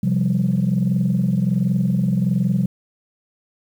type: chord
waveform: sine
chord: C suspended fourth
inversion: none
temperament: equal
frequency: 130.81 / 174.61 / 196 Hz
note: C3 / F3 / G3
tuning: 0 / 0 / 0 cents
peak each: -20 / -19 / -19 dBFS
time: 0.03-2.66 s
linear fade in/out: 5 ms
effects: tanh soft clip ceiling -10 dBFS + 8-bit